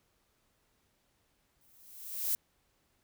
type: noise with exponential growth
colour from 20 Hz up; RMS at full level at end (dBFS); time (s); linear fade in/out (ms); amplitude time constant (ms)
violet; -29; 1.61-2.35; 0; 160
effects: pink hiss -74 dBFS RMS until 3.03 s